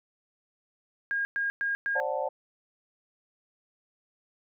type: tone bursts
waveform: sine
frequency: 1624 Hz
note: G#6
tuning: 39 cents flat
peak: -26 dBFS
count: 4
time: 1.11-2 s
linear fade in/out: 0 ms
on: 140 ms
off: 110 ms
type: chord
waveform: sine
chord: D dominant seventh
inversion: third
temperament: just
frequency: 528.6 / 587.3 / 734.2 / 881 Hz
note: C5 / D5 / F#5 / A5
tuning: +18 / 0 / -14 / +2 cents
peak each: -32 / -32 / -35 / -34 dBFS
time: 1.95-2.29 s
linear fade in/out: 10 ms
effects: none